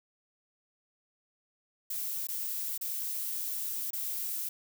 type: noise with dropouts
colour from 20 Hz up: violet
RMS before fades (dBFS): -35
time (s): 1.9-4.49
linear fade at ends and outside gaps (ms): 5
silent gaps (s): 2.271-2.286 / 2.778-2.811 / 3.906-3.931
effects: none